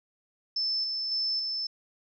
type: tone with tremolo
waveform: sine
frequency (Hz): 5274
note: E8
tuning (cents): 0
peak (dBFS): -26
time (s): 0.56-1.67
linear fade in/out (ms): 5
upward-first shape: square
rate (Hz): 1.8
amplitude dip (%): 30
effects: none